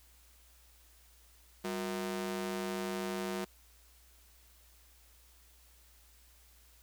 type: ring-modulated tone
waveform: sawtooth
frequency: 280 Hz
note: C#4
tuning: 18 cents sharp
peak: -28 dBFS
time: 1.64-3.45 s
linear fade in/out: 10 ms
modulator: 83.9 Hz
effects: added 59 Hz sine -62 dBFS peak until 6.82 s + white hiss -64 dBFS RMS until 6.82 s